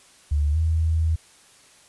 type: tone with pitch glide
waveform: sine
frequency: 73.42 to 80.53 Hz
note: D2 to E2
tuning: 0 to -40 cents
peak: -18 dBFS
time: 0.31-1.16 s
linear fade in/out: 10 ms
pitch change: +160 cents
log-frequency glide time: 0.52-0.57 s
effects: white hiss -53 dBFS RMS until 1.88 s + resampled to 24000 Hz